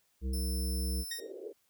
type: harmonic tone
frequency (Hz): 65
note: C2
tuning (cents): -11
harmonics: 1 / 3 / 5 / 7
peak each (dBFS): -31 / -41 / -46 / -48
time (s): 0.21-1.05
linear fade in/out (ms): 50
type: tone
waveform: 5% pulse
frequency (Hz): 5300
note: E8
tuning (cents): +9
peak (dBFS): -34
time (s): 0.33-1.2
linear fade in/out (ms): 5
type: tone with exponential decay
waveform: 15% pulse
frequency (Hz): 1864.7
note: A#6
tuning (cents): 0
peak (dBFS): -28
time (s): 1.11-1.32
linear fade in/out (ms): 5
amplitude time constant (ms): 45
type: band-pass noise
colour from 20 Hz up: pink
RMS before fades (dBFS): -44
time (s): 1.18-1.53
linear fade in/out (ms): 20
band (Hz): 360 to 510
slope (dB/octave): 48
effects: white hiss -73 dBFS RMS until 1.69 s